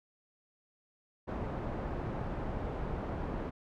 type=low-pass noise; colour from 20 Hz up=pink; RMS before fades=-37 dBFS; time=1.27-3.51 s; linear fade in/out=20 ms; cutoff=970 Hz; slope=12 dB/octave; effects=none